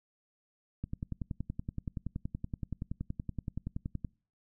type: click train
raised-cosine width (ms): 5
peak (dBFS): -23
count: 35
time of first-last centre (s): 0.84-4.048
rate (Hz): 10.6
effects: noise-tail reverb RT60 0.4 s tail -26 dB re dry